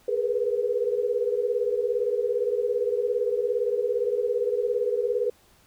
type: tone cluster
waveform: sine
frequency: 415.4 / 477.3 / 494.8 Hz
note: G#4 / A#4 / B4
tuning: 0 / +41 / +3 cents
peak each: -27 dBFS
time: 0.08-5.3 s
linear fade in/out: 5 ms
effects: pink hiss -59 dBFS RMS until 5.66 s